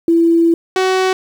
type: tone pair in turn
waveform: sine / sawtooth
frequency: 334.2 / 375.1 Hz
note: E4 / F#4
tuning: +24 / +24 cents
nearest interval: major second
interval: 200 cents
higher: second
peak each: -8 dBFS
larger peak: neither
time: 0.08-0.54 / 0.76-1.13 s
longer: first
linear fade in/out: 2 ms
effects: low-pass 6000 Hz 12 dB/octave + 7-bit